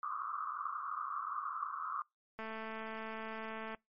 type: band-pass noise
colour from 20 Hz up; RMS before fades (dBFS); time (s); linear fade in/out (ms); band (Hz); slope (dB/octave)
white; -40; 0.03-2.02; 2; 1100 to 1300; 96
type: click train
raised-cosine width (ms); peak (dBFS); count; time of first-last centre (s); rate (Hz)
0.5; -29; 301; 2.39-3.747; 221
effects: noise-tail reverb RT60 0.2 s tail -26 dB re dry + MP3 32 kbps